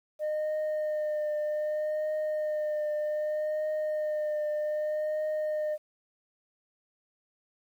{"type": "tone with vibrato", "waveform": "sine", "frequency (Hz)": 609, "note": "D#5", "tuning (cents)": -37, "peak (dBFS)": -25, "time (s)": [0.19, 5.78], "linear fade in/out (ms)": 50, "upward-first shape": "triangle", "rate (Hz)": 0.64, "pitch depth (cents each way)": 22, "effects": ["tanh soft clip ceiling -27 dBFS", "10-bit"]}